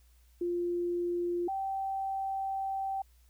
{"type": "tone pair in turn", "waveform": "sine", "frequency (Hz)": [349.2, 776.3], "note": ["F4", "G5"], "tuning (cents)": [0, -17], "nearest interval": "octave + major second", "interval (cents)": 1383, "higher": "second", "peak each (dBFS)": [-29, -31], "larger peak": "first", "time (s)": [[0.41, 1.48], [1.48, 3.02]], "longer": "second", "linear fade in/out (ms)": 5, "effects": ["added 60 Hz sine -59 dBFS peak until 3.29 s", "white hiss -70 dBFS RMS until 3.29 s"]}